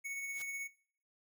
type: tone with tremolo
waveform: square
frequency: 2217 Hz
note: C#7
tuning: in tune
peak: -38 dBFS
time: 0.04-0.68 s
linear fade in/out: 20 ms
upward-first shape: triangle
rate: 16 Hz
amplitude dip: 40%
type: noise with exponential growth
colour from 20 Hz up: white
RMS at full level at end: -45 dBFS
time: 0.29-0.42 s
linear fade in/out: 1 ms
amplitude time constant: 28 ms
effects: noise-tail reverb RT60 0.5 s tail -19 dB re dry